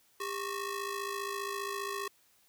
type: ring-modulated tone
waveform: sawtooth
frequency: 745 Hz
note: F#5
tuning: 12 cents sharp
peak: -28 dBFS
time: 0.2-2.08 s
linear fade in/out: 5 ms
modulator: 345 Hz
effects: white hiss -67 dBFS RMS until 2.48 s